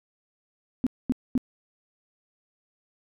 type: tone bursts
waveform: sine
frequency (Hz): 252.9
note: B3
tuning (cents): +41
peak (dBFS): -19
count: 3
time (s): 0.84-1.378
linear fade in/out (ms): 0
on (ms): 26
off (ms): 230
effects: none